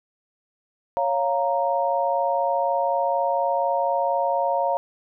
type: chord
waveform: sine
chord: Bb minor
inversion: first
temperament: equal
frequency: 554.4 / 698.5 / 932.3 Hz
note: Db5 / F5 / Bb5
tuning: 0 / 0 / 0 cents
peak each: -24 dBFS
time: 0.97-4.77 s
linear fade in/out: 0 ms
effects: none